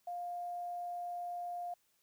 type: tone with quantisation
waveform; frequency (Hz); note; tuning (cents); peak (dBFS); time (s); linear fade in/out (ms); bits
sine; 704; F5; +14; -38; 0.07-1.74; 5; 11
effects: white hiss -75 dBFS RMS until 2.02 s